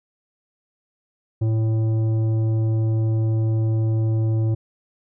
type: tone with tanh clipping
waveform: sine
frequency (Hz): 111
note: A2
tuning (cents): +16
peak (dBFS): -19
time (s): 1.41-4.55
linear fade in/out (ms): 10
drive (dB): 10
effects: none